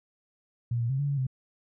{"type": "tone with pitch steps", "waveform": "sine", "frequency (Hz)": [118.8, 117.2, 133.9, 143, 141.2, 130.3], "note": ["A#2", "A#2", "C3", "D3", "C#3", "C3"], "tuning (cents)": [33, 10, 40, -46, 32, -7], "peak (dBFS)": -25, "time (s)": [0.71, 1.268], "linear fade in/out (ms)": 5, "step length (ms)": 93, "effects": []}